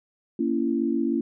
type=chord; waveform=sine; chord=A# diminished; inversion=none; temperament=just; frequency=233.1 / 279.7 / 335.6 Hz; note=A#3 / C#4 / E4; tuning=0 / +16 / +31 cents; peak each=-26 dBFS; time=0.39-1.21 s; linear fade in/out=5 ms; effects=none